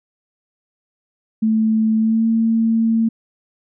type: tone with pitch glide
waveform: sine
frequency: 220 to 225.9 Hz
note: A3 to A3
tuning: 0 to +46 cents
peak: -13 dBFS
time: 1.42-3.09 s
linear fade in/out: 10 ms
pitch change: +46 cents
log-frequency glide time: 1.98-2.25 s
effects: none